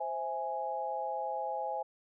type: chord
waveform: sine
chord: C augmented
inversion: none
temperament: equal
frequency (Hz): 523.3 / 659.3 / 830.6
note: C5 / E5 / G#5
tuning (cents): 0 / 0 / 0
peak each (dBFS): -39 / -39 / -35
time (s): 0-1.83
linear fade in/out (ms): 10
effects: none